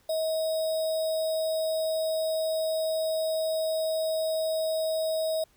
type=tone with sample-and-hold; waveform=sine; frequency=638 Hz; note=D#5; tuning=43 cents sharp; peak=-25 dBFS; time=0.09-5.44 s; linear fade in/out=5 ms; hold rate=4410 Hz; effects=pink hiss -64 dBFS RMS until 5.56 s